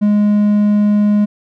triangle tone, 207.7 Hz, G#3, in tune, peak -7 dBFS, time 0.01-1.26 s, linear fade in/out 20 ms, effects none

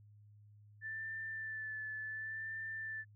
sine tone with vibrato, 1760 Hz, A6, in tune, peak -40 dBFS, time 0.81-3.05 s, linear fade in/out 50 ms, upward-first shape sine, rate 0.69 Hz, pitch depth 23 cents each way, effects added 104 Hz sine -58 dBFS peak until 3.15 s

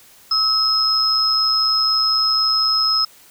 sine tone pair together, 1284 / 5142 Hz, E6 / E8, -46 / -44 cents, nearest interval 2 octaves, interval 2402 cents, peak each -22 / -15 dBFS, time 0.31-3.05 s, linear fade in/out 5 ms, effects white hiss -48 dBFS RMS until 3.3 s

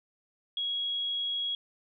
sine tone, 3316 Hz, G#7, 3 cents flat, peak -29 dBFS, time 0.57-1.55 s, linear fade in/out 2 ms, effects none

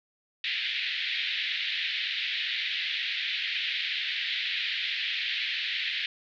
white band-pass noise, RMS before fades -31 dBFS, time 0.44-6.06 s, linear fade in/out 2 ms, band 1800 to 3900 Hz, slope 48 dB/octave, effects none

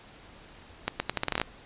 accelerating click train, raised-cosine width 0.3 ms, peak -10 dBFS, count 11, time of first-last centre 0.88-1.416 s, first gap 120 ms, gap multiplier 0.8, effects pink hiss -51 dBFS RMS until 1.65 s + resampled to 8000 Hz

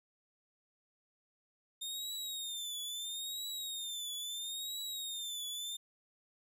sawtooth tone with vibrato, 3656 Hz, A#7, 34 cents flat, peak -36 dBFS, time 1.81-5.77 s, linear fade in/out 10 ms, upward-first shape triangle, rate 0.75 Hz, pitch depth 120 cents each way, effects none

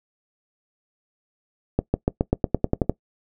accelerating click train, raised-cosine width 2 ms, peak -5 dBFS, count 11, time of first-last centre 1.79-2.896 s, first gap 150 ms, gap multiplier 0.93, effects noise-tail reverb RT60 0.1 s tail -20 dB re dry

